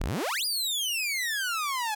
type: exponential two-way sweep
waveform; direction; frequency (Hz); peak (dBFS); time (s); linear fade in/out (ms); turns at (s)
sawtooth; up then down; 30.5 to 4978 to 827; -24; 0-1.95; 10; 0.45
effects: none